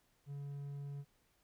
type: tone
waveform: triangle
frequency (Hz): 141.7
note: C#3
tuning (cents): +38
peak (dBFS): -40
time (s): 0.26-1.05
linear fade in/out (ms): 50
effects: pink hiss -75 dBFS RMS until 1.43 s